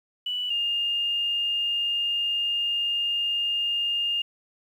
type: tone pair in turn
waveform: sine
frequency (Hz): 2960 / 2821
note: F#7 / F7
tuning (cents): 0 / +17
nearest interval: minor second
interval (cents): 83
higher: first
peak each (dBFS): -26 / -23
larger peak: second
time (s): 0.26-0.5 / 0.5-4.22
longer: second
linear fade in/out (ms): 5
effects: 9-bit